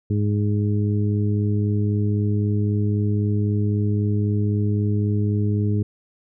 harmonic tone, 103.83 Hz, G#2, in tune, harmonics 1 / 2 / 3 / 4, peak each -19 / -25 / -29 / -31 dBFS, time 0.1-5.83 s, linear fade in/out 5 ms, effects none

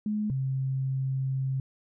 sine tone pair in turn, 211.4 / 133.17 Hz, G#3 / C3, +31 / +31 cents, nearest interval minor sixth, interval 800 cents, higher first, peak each -26 dBFS, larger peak neither, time 0.06-0.3 / 0.3-1.6 s, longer second, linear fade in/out 2 ms, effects none

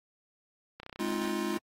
click train, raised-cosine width 0.3 ms, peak -27 dBFS, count 16, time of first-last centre 0.8-1.279 s, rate 31.3 Hz
square chord, F minor seventh, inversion first, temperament just, 209.5 / 261.9 / 314.3 / 349.2 Hz, Ab3 / C4 / Eb4 / F4, +15 / +2 / +18 / 0 cents, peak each -36 / -40 / -37 / -35 dBFS, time 0.99-1.58 s, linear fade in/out 10 ms
effects AAC 48 kbps

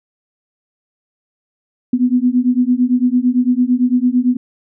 sine beating tone pair, 244.3 / 253.2 Hz, B3 / B3, -19 / +43 cents, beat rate 8.9 Hz, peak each -14 dBFS, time 1.93-4.37 s, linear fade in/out 5 ms, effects none

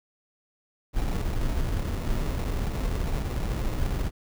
brown noise with sample-and-hold, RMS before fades -27 dBFS, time 0.93-4.11 s, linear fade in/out 50 ms, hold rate 1575 Hz, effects none

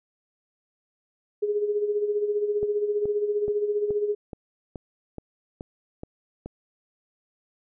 sine tone with tremolo, 415.3 Hz, G#4, in tune, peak -20 dBFS, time 1.42-4.15 s, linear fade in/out 10 ms, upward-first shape sine, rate 15 Hz, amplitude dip 60%
click train, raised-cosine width 2 ms, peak -22 dBFS, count 10, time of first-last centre 2.63-6.46 s, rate 2.35 Hz
effects none

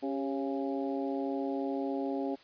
harmonic tone with a mistuned harmonic, 137.6 Hz, C#3, 12 cents flat, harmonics 2 / 3 / 4 / 5 / 6, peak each -33 / -37 / -39 / -41 / -43 dBFS, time 0.02-2.36 s, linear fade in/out 20 ms, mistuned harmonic 3, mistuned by -59 cents, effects white hiss -58 dBFS RMS until 2.43 s + resampled to 11025 Hz

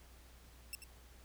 10% pulse tone with echo, 2691 Hz, E7, 35 cents sharp, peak -32 dBFS, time 0.73-0.75 s, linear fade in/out 0 ms, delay 89 ms, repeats 1, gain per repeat -9 dB, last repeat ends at 0.839 s, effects added 60 Hz sine -58 dBFS peak until 1.24 s + pink hiss -63 dBFS RMS until 1.24 s

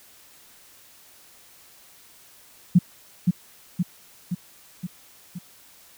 sine tone with echo, 178 Hz, F3, 33 cents sharp, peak -10 dBFS, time 2.75-2.79 s, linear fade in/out 10 ms, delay 520 ms, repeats 5, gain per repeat -4 dB, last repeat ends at 5.39 s, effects white hiss -52 dBFS RMS until 5.97 s

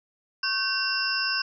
sine tone cluster, 1098 / 1538 / 2743 / 4840 / 5300 Hz, C#6 / G6 / F7 / D#8 / E8, -17 / -33 / -32 / -49 / +9 cents, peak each -35 / -28 / -32 / -31 / -29 dBFS, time 0.43-1.42 s, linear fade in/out 5 ms, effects none

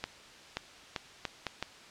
accelerating click train, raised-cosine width 0.2 ms, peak -15 dBFS, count 6, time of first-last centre 0.04-1.626 s, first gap 530 ms, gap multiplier 0.74, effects white hiss -52 dBFS RMS until 1.9 s + low-pass 5000 Hz 12 dB/octave

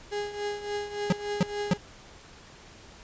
35% pulse tone with tremolo, 412 Hz, G#4, 14 cents flat, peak -26 dBFS, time 0.11-1.78 s, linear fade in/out 20 ms, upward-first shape triangle, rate 3.5 Hz, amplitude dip 75%
square tone bursts, 180 Hz, F#3, 47 cents flat, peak -20 dBFS, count 3, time 1.1-1.735 s, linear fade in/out 2 ms, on 25 ms, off 280 ms
effects pink hiss -50 dBFS RMS until 3.03 s + resampled to 16000 Hz

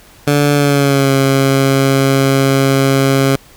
15% pulse tone with pitch glide, 144.9 to 135.98 Hz, D3 to C#3, -23 to -33 cents, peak -3 dBFS, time 0.27-3.36 s, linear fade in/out 5 ms, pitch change -110 cents, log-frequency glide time 0.53-1.12 s, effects pink hiss -43 dBFS RMS until 3.56 s

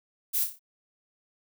violet noise with echo, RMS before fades -27 dBFS, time 0.33-0.45 s, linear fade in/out 20 ms, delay 29 ms, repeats 5, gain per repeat -6 dB, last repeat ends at 0.595 s, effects none

